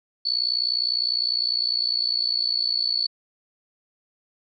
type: tone with amplitude modulation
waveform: sine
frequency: 4435 Hz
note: C#8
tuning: in tune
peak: -17 dBFS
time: 0.25-3.07 s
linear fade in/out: 10 ms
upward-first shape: sine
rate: 59.9 Hz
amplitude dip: 90%
effects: none